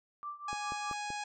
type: tone with tremolo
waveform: sine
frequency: 1174.7 Hz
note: D6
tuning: in tune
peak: -36 dBFS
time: 0.23-0.93 s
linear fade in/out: 0 ms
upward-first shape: triangle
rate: 4.9 Hz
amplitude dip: 90%
type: harmonic tone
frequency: 830.6 Hz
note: G#5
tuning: in tune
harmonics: 1 / 2 / 3 / 4 / 5 / 6 / 7 / 8 / 9 / 10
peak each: -38 / -45 / -44 / -51 / -50 / -52 / -53 / -54 / -52 / -58 dBFS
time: 0.48-1.24 s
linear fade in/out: 5 ms
type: click train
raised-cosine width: 2 ms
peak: -31 dBFS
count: 4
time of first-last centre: 0.53-1.104 s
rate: 5.23 Hz
effects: none